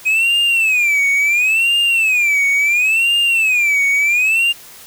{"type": "tone with vibrato", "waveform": "triangle", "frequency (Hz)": 2504, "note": "D#7", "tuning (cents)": 10, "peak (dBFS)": -10, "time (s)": [0.05, 4.53], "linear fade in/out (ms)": 20, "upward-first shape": "sine", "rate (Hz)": 0.72, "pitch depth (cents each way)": 200, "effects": ["white hiss -39 dBFS RMS until 4.86 s"]}